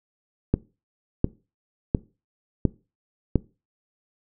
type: click train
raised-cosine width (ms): 3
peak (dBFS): -5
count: 5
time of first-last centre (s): 0.54-3.357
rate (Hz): 1.42
effects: noise-tail reverb RT60 0.3 s tail -21 dB re dry

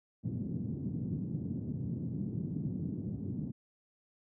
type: band-pass noise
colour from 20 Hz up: white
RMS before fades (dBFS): -37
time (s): 0.23-3.52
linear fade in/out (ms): 20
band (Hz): 100 to 230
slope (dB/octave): 24
effects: none

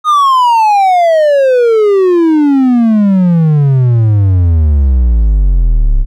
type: exponential sweep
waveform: triangle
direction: down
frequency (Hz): 1251 to 32.75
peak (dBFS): -3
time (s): 0.04-6.06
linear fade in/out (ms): 50
effects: none

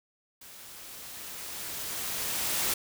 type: noise with level ramp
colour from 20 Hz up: white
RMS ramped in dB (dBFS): -49 to -28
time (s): 0.41-2.74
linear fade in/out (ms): 5
effects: none

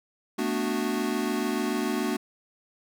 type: chord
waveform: square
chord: B minor seventh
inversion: third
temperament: equal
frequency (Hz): 220 / 246.9 / 293.7 / 370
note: A3 / B3 / D4 / F#4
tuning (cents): 0 / 0 / 0 / 0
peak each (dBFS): -32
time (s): 0.38-2.17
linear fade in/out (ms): 10
effects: none

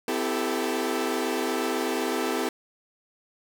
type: chord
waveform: sawtooth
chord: A minor seventh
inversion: first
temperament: equal with one note detuned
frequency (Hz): 255.1 / 329.6 / 392 / 440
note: C4 / E4 / G4 / A4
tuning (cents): -44 / 0 / 0 / 0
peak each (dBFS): -27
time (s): 0.08-2.49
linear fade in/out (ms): 2
effects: none

